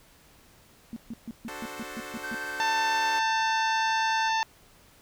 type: tone bursts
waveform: sine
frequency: 230 Hz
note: A#3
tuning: 23 cents flat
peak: -33 dBFS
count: 9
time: 0.93-2.347 s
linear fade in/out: 0 ms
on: 33 ms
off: 140 ms
type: chord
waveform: 10% pulse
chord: D dominant seventh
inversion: none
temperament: equal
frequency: 293.7 / 370 / 440 / 523.3 Hz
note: D4 / F#4 / A4 / C5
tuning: 0 / 0 / 0 / 0 cents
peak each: -35 dBFS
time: 1.48-3.19 s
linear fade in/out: 2 ms
type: tone with vibrato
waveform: triangle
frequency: 1547 Hz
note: G6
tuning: 23 cents flat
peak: -32 dBFS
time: 2.23-4.29 s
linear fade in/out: 10 ms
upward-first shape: sine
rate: 1.3 Hz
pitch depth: 9 cents each way
type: harmonic tone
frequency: 890 Hz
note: A5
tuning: 20 cents sharp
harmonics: 1 / 2 / 3 / 4 / 5 / 6 / 7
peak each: -25 / -31 / -35 / -37 / -39 / -41 / -42 dBFS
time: 2.6-4.43 s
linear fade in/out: 0 ms
effects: pink hiss -57 dBFS RMS until 5.01 s